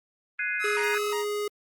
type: chord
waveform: sine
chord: Ab dominant seventh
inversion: third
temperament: equal with one note detuned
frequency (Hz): 1480 / 1670.8 / 2093 / 2489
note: Gb6 / Ab6 / C7 / Eb7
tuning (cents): 0 / +10 / 0 / 0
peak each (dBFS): -32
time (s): 0.39-0.98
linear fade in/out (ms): 2
type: tone with vibrato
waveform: sawtooth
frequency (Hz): 1100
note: C#6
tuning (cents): -14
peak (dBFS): -28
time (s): 0.59-1.25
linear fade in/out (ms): 50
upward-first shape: square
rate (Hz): 2.8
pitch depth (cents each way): 270
type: tone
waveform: square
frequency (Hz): 415.3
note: G#4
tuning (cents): 0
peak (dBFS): -28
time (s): 0.64-1.48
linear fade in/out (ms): 5
effects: Opus 32 kbps